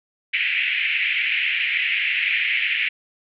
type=band-pass noise; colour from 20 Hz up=pink; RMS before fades=-22 dBFS; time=0.33-2.89 s; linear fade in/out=10 ms; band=2000 to 2800 Hz; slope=48 dB/octave; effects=none